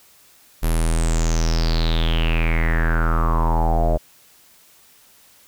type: tone with low-pass filter sweep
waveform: square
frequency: 40.9 Hz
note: E1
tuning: 13 cents flat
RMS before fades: -18 dBFS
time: 0.62-3.98 s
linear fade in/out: 20 ms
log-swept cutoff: 12000 to 610 Hz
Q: 8.4
effects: white hiss -52 dBFS RMS until 5.47 s